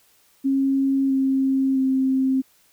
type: tone with pitch steps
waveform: sine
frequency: 271.1 / 267.5 / 264 Hz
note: C#4 / C4 / C4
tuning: -38 / +38 / +16 cents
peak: -17 dBFS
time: 0.44-2.42 s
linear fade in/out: 20 ms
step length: 660 ms
effects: white hiss -59 dBFS RMS until 2.72 s